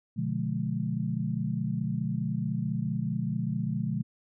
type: chord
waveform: sine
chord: B diminished seventh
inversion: none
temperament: just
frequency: 123.47 / 148.16 / 177.8 / 213.4 Hz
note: B2 / D3 / F3 / Ab3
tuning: 0 / +16 / +31 / +47 cents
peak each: -33 dBFS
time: 0.16-4.03 s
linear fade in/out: 20 ms
effects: none